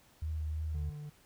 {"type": "tone with vibrato", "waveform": "sine", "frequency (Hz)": 77.8, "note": "D#2", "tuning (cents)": 0, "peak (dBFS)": -33, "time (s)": [0.22, 0.9], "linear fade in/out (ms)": 5, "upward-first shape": "triangle", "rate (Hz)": 3, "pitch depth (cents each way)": 21}
{"type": "tone", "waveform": "triangle", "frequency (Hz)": 148.5, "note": "D3", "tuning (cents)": 20, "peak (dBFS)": -39, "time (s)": [0.74, 1.1], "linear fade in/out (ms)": 10}
{"effects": ["pink hiss -64 dBFS RMS until 1.25 s"]}